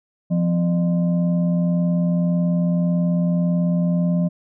sine tone with frequency modulation, 174.61 Hz, F3, in tune, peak -16 dBFS, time 0.3-4.29 s, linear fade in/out 20 ms, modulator 431 Hz, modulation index 0.45, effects none

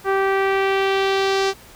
sawtooth tone with low-pass filter sweep, 388.9 Hz, G4, 14 cents flat, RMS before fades -19 dBFS, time 0.04-1.54 s, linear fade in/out 50 ms, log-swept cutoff 1500 to 5500 Hz, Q 1.6, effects pink hiss -45 dBFS RMS until 1.75 s

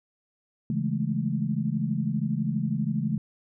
sine chord, A major seventh, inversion first, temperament equal, 138.59 / 164.81 / 207.7 / 220 Hz, C#3 / E3 / G#3 / A3, 0 / 0 / 0 / 0 cents, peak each -30 dBFS, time 0.7-3.18 s, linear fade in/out 2 ms, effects none

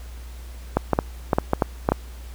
clicks, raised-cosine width 1 ms, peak -3 dBFS, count 9, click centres 0.77 / 0.933 / 0.989 / 1.332 / 1.385 / 1.534 / 1.622 / 1.889 / 1.92 s, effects added 60 Hz sine -35 dBFS peak until 2.34 s + pink hiss -48 dBFS RMS until 2.34 s

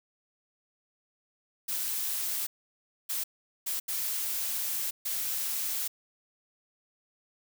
blue noise bursts at uneven times, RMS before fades -32 dBFS, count 5, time 1.68-2.47 / 3.09-3.24 / 3.66-3.8 / 3.88-4.91 / 5.05-5.88 s, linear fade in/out 10 ms, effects none

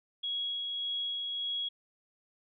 sine tone with tremolo, 3322 Hz, G#7, in tune, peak -31 dBFS, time 0.23-1.69 s, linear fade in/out 10 ms, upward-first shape sine, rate 1.7 Hz, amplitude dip 25%, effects none

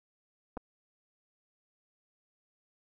clicks, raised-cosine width 1 ms, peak -26 dBFS, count 2, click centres 0.57 / 0.574 s, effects none

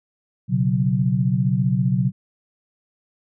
sine chord, B suspended second, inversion none, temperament equal, 123.47 / 138.59 / 185 Hz, B2 / C#3 / F#3, 0 / 0 / 0 cents, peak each -21 dBFS, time 0.48-2.12 s, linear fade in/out 50 ms, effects none

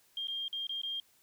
sine tone with dropouts, 3207 Hz, G7, 39 cents sharp, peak -34 dBFS, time 0.17-1 s, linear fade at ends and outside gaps 2 ms, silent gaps 0.272-0.282 / 0.481-0.528 / 0.669-0.693 / 0.816-0.833 s, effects white hiss -67 dBFS RMS until 1.22 s

